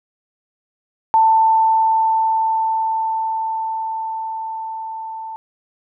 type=tone with level ramp; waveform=sine; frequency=889 Hz; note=A5; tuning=18 cents sharp; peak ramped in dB=-9 to -27 dBFS; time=1.14-5.36 s; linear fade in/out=0 ms; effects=none